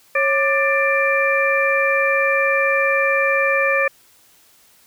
harmonic tone with a mistuned harmonic, 591 Hz, D5, 11 cents sharp, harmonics 1 / 2 / 3 / 4, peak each -19 / -23 / -20 / -20 dBFS, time 0.15-3.88 s, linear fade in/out 5 ms, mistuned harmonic 1, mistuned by -130 cents, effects white hiss -53 dBFS RMS until 4.86 s

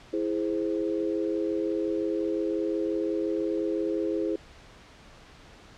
sine chord, E augmented, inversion none, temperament equal, 329.6 / 415.3 / 523.3 Hz, E4 / G#4 / B#4, 0 / 0 / 0 cents, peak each -28 / -30 / -33 dBFS, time 0.13-4.36 s, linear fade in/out 5 ms, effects pink hiss -51 dBFS RMS until 5.77 s + low-pass 5000 Hz 12 dB/octave

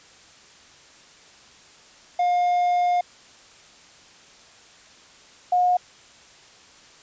triangle / sine tone pair in turn, 711 / 720.1 Hz, F5 / F#5, +31 / -47 cents, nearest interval unison, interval 22 cents, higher second, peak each -16 dBFS, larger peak neither, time 2.19-3.01 / 5.52-5.77 s, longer first, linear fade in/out 5 ms, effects white hiss -50 dBFS RMS until 7.02 s + resampled to 16000 Hz

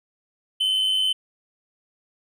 triangle tone pair together, 2960 / 3059 Hz, F#7 / G7, 0 / -43 cents, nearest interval minor second, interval 57 cents, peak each -28 / -18 dBFS, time 0.6-1.13 s, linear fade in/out 10 ms, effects none

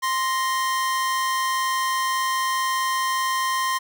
45% pulse tone pair together, 1046.5 / 1864.7 Hz, C6 / A#6, 0 / 0 cents, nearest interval minor seventh, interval 1000 cents, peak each -22 / -28 dBFS, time 0.02-3.79 s, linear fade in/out 20 ms, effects none

